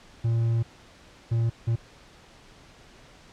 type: tone bursts at uneven times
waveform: triangle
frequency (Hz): 115.3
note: A#2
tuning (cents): -19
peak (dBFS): -19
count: 3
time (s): 0.24-0.63 / 1.31-1.5 / 1.67-1.76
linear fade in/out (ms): 10
effects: pink hiss -52 dBFS RMS until 3.32 s + low-pass 6000 Hz 12 dB/octave